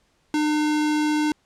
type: tone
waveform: square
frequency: 302.4 Hz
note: D#4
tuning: 49 cents flat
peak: -20 dBFS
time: 0.34-1.32 s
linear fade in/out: 2 ms
effects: pink hiss -65 dBFS RMS until 1.45 s + low-pass 8000 Hz 12 dB/octave